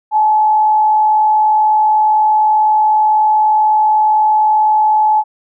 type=tone with frequency modulation; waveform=sine; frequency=858 Hz; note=A5; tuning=44 cents flat; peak=-8 dBFS; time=0.11-5.24 s; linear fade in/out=50 ms; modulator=51.5 Hz; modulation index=0.29; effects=none